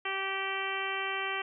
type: harmonic tone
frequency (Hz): 387.9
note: G4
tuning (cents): -18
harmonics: 1 / 2 / 3 / 4 / 5 / 6 / 7 / 8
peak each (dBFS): -40 / -40 / -38 / -40 / -38 / -38 / -40 / -41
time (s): 0.05-1.42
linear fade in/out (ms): 5
effects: none